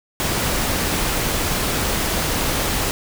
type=noise; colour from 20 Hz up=pink; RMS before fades=-21 dBFS; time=0.2-2.91 s; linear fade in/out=0 ms; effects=none